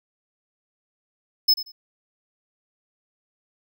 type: tone with echo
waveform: square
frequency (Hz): 5200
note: E8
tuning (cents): -24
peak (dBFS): -14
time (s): 1.48-1.54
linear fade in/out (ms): 10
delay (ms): 90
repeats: 2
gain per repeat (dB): -14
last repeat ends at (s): 1.72
effects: none